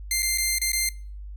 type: tone with dropouts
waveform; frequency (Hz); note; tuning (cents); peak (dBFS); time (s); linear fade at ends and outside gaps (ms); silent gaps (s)
10% pulse; 2093; C7; 0; -13; 0.11-0.89; 2; 0.223-0.228 / 0.376-0.382 / 0.585-0.615 / 0.719-0.731
effects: noise-tail reverb RT60 0.4 s tail -22 dB re dry + added 50 Hz sine -35 dBFS peak until 1.36 s